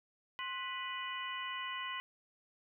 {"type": "harmonic tone with a mistuned harmonic", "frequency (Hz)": 493.9, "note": "B4", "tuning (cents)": 0, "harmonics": [2, 3, 4, 5, 6], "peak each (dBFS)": [-42, -49, -43, -49, -44], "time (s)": [0.39, 2], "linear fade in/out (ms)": 0, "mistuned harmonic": 2, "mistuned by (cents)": 110, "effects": []}